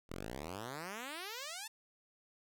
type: exponential sweep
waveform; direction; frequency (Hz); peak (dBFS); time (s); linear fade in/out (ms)
5% pulse; up; 38.89 to 913; -31; 0.09-1.68; 10
effects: none